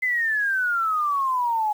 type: exponential sweep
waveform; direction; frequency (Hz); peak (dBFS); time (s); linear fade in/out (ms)
sine; down; 2054 to 830.6; -20; 0.02-1.73; 10
effects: 8-bit